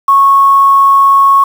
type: tone with quantisation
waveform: sine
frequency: 1101 Hz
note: C#6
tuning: 12 cents flat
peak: -3 dBFS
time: 0.08-1.44 s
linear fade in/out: 5 ms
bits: 5
effects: none